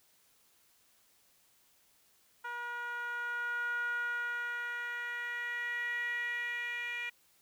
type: tone with band-pass filter sweep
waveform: 10% pulse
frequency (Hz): 479.5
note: A#4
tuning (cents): +49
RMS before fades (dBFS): -37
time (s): 2.44-7.1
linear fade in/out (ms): 10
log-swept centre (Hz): 1200 to 2200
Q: 6.6
effects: white hiss -68 dBFS RMS until 7.41 s